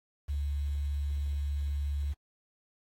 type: tone with quantisation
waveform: sine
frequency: 71.6 Hz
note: D2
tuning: 43 cents flat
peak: -29 dBFS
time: 0.28-2.14 s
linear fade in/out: 20 ms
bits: 9
effects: AAC 48 kbps